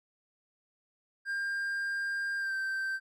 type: tone with pitch glide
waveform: triangle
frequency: 1600 to 1560.7 Hz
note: G6 to G6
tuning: +35 to -8 cents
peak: -29 dBFS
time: 1.25-3 s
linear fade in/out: 50 ms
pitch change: -43 cents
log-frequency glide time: 2.38-2.54 s
effects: none